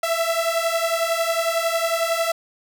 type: beating tone pair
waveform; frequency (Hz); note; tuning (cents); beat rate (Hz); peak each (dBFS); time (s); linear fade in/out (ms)
sawtooth; 659.3 / 670.3; E5 / E5; 0 / +29; 11; -19; 0.03-2.32; 5
effects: none